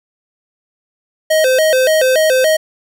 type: tone with vibrato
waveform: square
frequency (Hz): 570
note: C#5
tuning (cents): +48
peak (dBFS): -10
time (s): 1.3-2.57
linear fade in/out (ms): 10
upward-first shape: square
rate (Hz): 3.5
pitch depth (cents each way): 170
effects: none